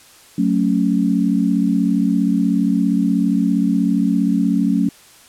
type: chord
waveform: sine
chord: F# minor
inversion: none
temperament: just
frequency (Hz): 185 / 222 / 277.5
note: F#3 / A3 / C#4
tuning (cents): 0 / +16 / +2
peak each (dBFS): -18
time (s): 0.38-4.89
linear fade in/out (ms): 5
effects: white hiss -46 dBFS RMS until 5.28 s + low-pass 11000 Hz 12 dB/octave